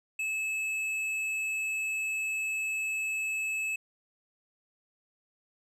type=tone with hard clipping; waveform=sine; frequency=2600 Hz; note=E7; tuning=24 cents flat; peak=-31 dBFS; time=0.19-3.76 s; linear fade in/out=5 ms; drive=7 dB; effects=none